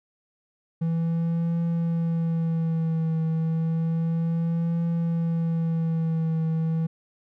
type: tone with vibrato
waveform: triangle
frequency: 164.6 Hz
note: E3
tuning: 2 cents flat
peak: -20 dBFS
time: 0.81-6.87 s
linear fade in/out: 10 ms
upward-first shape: triangle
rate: 0.31 Hz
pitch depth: 40 cents each way
effects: none